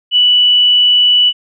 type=tone; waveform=sine; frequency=2960 Hz; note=F#7; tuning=in tune; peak=-6 dBFS; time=0.11-1.33 s; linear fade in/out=50 ms; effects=none